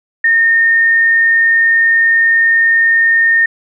sine tone, 1830 Hz, A#6, 32 cents flat, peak -7 dBFS, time 0.24-3.46 s, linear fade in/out 5 ms, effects none

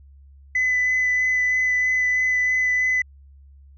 sine tone with vibrato, 2007 Hz, B6, 27 cents sharp, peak -16 dBFS, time 0.55-3.02 s, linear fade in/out 5 ms, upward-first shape sine, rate 3.1 Hz, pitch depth 10 cents each way, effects tanh soft clip ceiling -15 dBFS + added 69 Hz sine -45 dBFS peak until 3.77 s

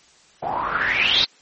white noise with low-pass filter sweep, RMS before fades -21 dBFS, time 0.42-1.25 s, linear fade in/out 10 ms, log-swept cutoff 680 to 4200 Hz, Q 8, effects white hiss -53 dBFS RMS until 1.41 s + MP3 32 kbps

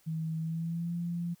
sine tone with pitch glide, 160.4 to 171.91 Hz, E3 to F3, -47 to -27 cents, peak -31 dBFS, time 0.06-1.35 s, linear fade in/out 20 ms, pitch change +120 cents, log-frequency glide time 0.39-0.94 s, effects white hiss -66 dBFS RMS until 1.4 s

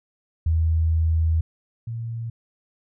sine tone pair in turn, 80.9 / 115.25 Hz, E2 / A#2, -32 / -19 cents, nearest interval tritone, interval 613 cents, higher second, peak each -17 / -27 dBFS, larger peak first, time 0.46-1.41 / 1.87-2.3 s, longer first, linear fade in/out 5 ms, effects none

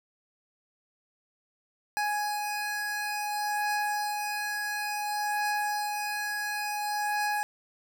25% pulse beating tone pair, 833 / 833.57 Hz, G#5 / G#5, +5 / +6 cents, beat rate 0.57 Hz, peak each -26 / -32 dBFS, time 1.97-7.43 s, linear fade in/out 0 ms, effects none

